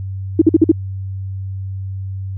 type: tone bursts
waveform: sine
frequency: 321.6 Hz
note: E4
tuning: 43 cents flat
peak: -4 dBFS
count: 5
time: 0.39-0.717 s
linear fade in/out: 5 ms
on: 27 ms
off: 48 ms
effects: added 96 Hz sine -22 dBFS peak until 2.37 s